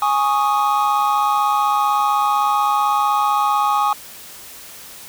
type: chord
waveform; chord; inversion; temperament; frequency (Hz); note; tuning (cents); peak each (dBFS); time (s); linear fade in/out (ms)
triangle; Ab suspended fourth; none; equal; 830.6 / 1108.7 / 1244.5; Ab5 / Db6 / Eb6; 0 / 0 / 0; -16 / -18 / -18; 0.02-3.93; 2
effects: white hiss -38 dBFS RMS until 5.08 s